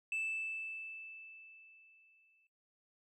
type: tone with exponential decay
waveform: sine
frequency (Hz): 2637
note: E7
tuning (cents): 0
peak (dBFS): -31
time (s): 0.12-2.47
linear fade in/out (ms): 2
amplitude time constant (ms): 510
effects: noise-tail reverb RT60 0.4 s tail -25 dB re dry + tanh soft clip ceiling -33 dBFS